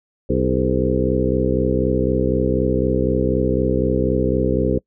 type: harmonic tone with a mistuned harmonic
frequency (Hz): 64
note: C2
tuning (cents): -38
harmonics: 1 / 2 / 3 / 4 / 5 / 6 / 7 / 8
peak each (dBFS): -24 / -24 / -24 / -24 / -24 / -24 / -24 / -24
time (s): 0.29-4.79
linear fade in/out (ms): 10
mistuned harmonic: 6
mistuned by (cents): +65
effects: noise-tail reverb RT60 0.1 s tail -25 dB re dry